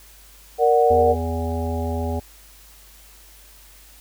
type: chord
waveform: sine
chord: Bb augmented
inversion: none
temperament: equal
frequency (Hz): 466.2 / 587.3 / 740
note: Bb4 / D5 / F#5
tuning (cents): 0 / 0 / 0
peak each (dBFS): -16 / -21 / -17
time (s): 0.58-1.16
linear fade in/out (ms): 50
type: harmonic tone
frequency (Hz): 82.41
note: E2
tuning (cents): 0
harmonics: 1 / 3 / 5 / 7 / 9 / 10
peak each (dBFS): -24 / -29 / -31 / -32 / -34 / -34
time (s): 0.9-2.2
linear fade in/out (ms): 10
effects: added 50 Hz sine -49 dBFS peak until 4 s + white hiss -49 dBFS RMS until 4 s